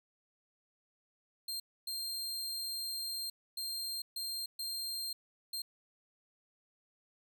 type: tone bursts at uneven times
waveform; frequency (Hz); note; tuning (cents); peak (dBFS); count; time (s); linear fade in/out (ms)
sawtooth; 4186; C8; 0; -34; 6; 1.48-1.6 / 1.87-3.3 / 3.57-4.02 / 4.16-4.46 / 4.59-5.13 / 5.53-5.62; 5
effects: none